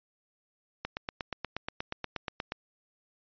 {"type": "click train", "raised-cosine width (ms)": 0.3, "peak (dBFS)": -17, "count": 15, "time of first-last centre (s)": [0.85, 2.521], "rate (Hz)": 8.38, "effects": ["resampled to 11025 Hz"]}